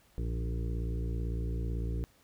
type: harmonic tone with a mistuned harmonic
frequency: 57.9 Hz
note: A#1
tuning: 11 cents flat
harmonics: 1 / 2 / 3 / 5 / 6 / 7 / 8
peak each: -32 / -38 / -42 / -46 / -48 / -49 / -50 dBFS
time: 0.18-2.04 s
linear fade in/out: 0 ms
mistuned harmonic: 1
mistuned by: +56 cents
effects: pink hiss -65 dBFS RMS until 2.23 s